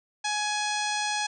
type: harmonic tone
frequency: 838 Hz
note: G#5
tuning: 15 cents sharp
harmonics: 1 / 2 / 3 / 4 / 5 / 6 / 7 / 8 / 10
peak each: -30 / -33 / -35 / -36 / -37 / -38 / -38 / -39 / -40 dBFS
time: 0.24-1.27 s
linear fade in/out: 10 ms
effects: none